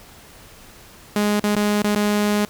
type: tone with dropouts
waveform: sawtooth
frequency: 207.7 Hz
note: G#3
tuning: in tune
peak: -13 dBFS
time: 1.16-2.45 s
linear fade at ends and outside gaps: 2 ms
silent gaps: 1.398-1.439 / 1.553-1.563 / 1.822-1.842 / 1.95-1.959 s
effects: pink hiss -45 dBFS RMS until 2.49 s